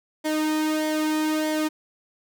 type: tone with flanger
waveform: sawtooth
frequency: 309.3 Hz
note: D#4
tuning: 10 cents flat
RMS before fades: -24 dBFS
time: 0.24-1.69 s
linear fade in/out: 20 ms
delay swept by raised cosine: 0.74 to 1.84 ms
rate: 1.6 Hz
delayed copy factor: -0.65
effects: none